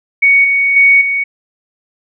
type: tone with level steps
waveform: sine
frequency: 2232 Hz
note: C#7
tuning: 11 cents sharp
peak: -5 / -9 / -4 / -12 dBFS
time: 0.22-1.24 s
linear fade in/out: 10 ms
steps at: 0.44 / 0.76 / 1.01 s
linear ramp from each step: 5 ms
effects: none